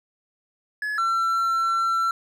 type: tone pair in turn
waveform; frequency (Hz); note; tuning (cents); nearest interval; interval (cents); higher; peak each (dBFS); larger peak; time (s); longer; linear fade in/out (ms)
triangle; 1700 / 1349.3; G#6 / E6; +40 / +40; major third; 400; first; -23 / -18; second; 0.82-0.98 / 0.98-2.11; second; 2
effects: none